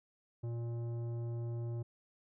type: tone with tanh clipping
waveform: triangle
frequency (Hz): 117.5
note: A#2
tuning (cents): +14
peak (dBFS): -38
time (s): 0.43-1.83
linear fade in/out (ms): 10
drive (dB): 16
effects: none

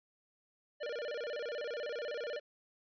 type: tone with vibrato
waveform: square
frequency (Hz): 530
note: C5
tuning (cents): +22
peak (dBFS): -38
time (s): 0.8-2.4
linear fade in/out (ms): 20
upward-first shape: square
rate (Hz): 16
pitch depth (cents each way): 200
effects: resampled to 11025 Hz

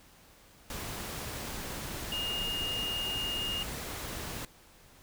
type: tone in noise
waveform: sine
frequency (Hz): 2841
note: F7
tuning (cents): +29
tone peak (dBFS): -32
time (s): 2.12-3.63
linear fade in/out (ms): 2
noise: pink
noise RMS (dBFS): -39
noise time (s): 0.7-4.45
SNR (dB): +4
effects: pink hiss -58 dBFS RMS until 5.02 s

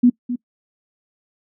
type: tone with echo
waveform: sine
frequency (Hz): 244.6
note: B3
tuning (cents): -16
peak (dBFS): -8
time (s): 0.03-0.1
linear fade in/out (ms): 10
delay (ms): 260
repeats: 1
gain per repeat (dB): -12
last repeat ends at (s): 0.36
effects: noise-tail reverb RT60 0.1 s tail -22 dB re dry

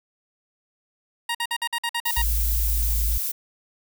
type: tone bursts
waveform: 15% pulse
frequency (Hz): 938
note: A#5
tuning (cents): +11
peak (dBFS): -17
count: 9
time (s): 1.29-2.22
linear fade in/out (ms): 5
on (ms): 58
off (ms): 51
type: noise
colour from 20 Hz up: violet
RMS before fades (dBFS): -27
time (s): 2.05-3.32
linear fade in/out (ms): 10
type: tone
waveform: sine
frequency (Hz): 55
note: A1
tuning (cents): 0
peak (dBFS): -21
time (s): 2.17-3.18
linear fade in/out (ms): 5
effects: none

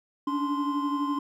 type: tone cluster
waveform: triangle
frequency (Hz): 285.4 / 297.3 / 1043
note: D4 / D4 / C6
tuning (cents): -49 / +21 / -6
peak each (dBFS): -26 / -32 / -28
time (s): 0.27-1.19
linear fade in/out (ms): 5
effects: none

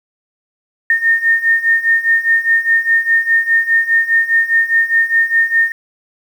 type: beating tone pair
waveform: sine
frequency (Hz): 1824 / 1828.9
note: A#6 / A#6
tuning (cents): -38 / -34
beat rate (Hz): 4.9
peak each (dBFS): -15 / -12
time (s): 0.9-5.72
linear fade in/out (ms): 2
effects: 7-bit

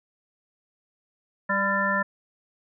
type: harmonic tone with a mistuned harmonic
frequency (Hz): 196.7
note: G3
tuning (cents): +6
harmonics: 1 / 3 / 5 / 7 / 9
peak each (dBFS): -30 / -30 / -28 / -29 / -25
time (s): 1.49-2.03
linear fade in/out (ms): 10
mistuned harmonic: 5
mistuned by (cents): +44
effects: none

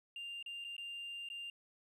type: tone with dropouts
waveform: triangle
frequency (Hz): 2794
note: F7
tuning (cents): 0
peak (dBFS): -40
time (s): 0.16-1.5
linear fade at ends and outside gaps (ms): 2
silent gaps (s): 0.427-0.461 / 0.642-0.647 / 0.766-0.78 / 1.288-1.3
effects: tanh soft clip ceiling -38 dBFS + resampled to 32000 Hz

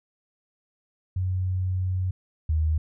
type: tone pair in turn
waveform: sine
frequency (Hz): 92.5 / 78.44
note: F#2 / D#2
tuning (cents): 0 / +15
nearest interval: minor third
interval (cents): 285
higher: first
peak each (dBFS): -23 / -20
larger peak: second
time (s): 1.16-2.11 / 2.49-2.78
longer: first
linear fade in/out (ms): 5
effects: none

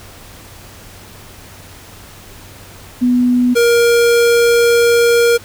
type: tone pair in turn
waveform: sine / square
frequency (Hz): 246.9 / 471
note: B3 / A#4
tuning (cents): 0 / +18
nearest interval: major seventh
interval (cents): 1118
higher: second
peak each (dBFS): -9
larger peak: neither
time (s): 3.01-3.55 / 3.55-5.38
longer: second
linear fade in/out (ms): 20
effects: added 96 Hz sine -42 dBFS peak until 5.44 s + pink hiss -38 dBFS RMS until 5.44 s

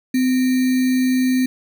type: tone with sample-and-hold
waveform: sine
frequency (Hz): 255.9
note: C4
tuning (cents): -38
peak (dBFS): -14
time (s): 0.14-1.46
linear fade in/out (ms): 5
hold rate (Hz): 2100
effects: none

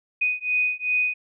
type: beating tone pair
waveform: sine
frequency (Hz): 2489 / 2491.6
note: D#7 / D#7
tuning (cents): 0 / +2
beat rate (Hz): 2.6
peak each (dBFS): -24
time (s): 0.21-1.14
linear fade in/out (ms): 10
effects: none

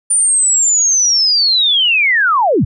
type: linear sweep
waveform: sine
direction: down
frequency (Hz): 9280 to 73.42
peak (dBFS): -9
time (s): 0.1-2.65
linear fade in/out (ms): 10
effects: none

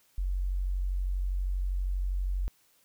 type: tone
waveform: sine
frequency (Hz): 46.25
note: F#1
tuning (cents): 0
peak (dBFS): -27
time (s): 0.18-2.48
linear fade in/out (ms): 0
effects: white hiss -66 dBFS RMS until 2.84 s

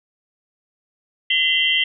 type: tone cluster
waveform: sine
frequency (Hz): 2038 / 2757 / 3058 / 3217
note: C7 / F7 / G7 / G7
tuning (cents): -46 / -23 / -44 / +44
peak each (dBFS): -21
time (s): 1.3-1.84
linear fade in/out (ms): 5
effects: none

